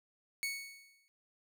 sawtooth tone with exponential decay, 2218 Hz, C#7, in tune, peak -29 dBFS, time 0.43-1.08 s, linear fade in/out 0 ms, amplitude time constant 140 ms, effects none

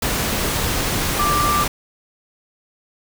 sine tone in noise, 1179 Hz, D6, 6 cents sharp, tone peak -17 dBFS, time 1.19-1.64 s, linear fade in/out 5 ms, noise pink, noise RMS -21 dBFS, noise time 0.02-1.68 s, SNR +1 dB, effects none

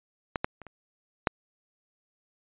clicks, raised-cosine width 0.5 ms, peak -12 / -11 / -28 / -29 / -7 dBFS, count 5, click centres 0.358 / 0.445 / 0.617 / 0.667 / 1.272 s, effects resampled to 8000 Hz

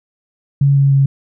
sine tone with pitch steps, 140 / 138.71 / 137.44 Hz, C#3 / C#3 / C#3, +18 / +1 / -14 cents, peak -8 dBFS, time 0.61-1.06 s, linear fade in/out 5 ms, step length 150 ms, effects none

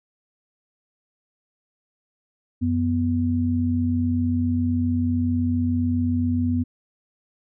sine tone pair together, 91.39 / 246.9 Hz, F#2 / B3, -21 / 0 cents, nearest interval octave + perfect fourth, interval 1721 cents, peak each -23 / -21 dBFS, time 2.61-6.64 s, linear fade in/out 20 ms, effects none

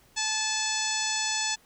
harmonic tone, 868 Hz, A5, 24 cents flat, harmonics 1 / 2 / 3 / 4 / 5 / 6 / 7 / 8 / 9, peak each -35 / -35 / -35 / -35 / -35 / -35 / -35 / -35 / -35 dBFS, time 0.16-1.56 s, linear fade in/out 20 ms, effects pink hiss -60 dBFS RMS until 1.65 s

